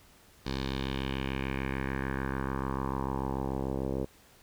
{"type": "tone with low-pass filter sweep", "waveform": "10% pulse", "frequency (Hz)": 66.8, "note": "C2", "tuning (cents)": 36, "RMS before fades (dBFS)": -33, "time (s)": [0.45, 4.06], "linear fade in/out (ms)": 20, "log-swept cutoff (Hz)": [4500, 540], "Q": 2.9, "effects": ["pink hiss -59 dBFS RMS until 4.42 s"]}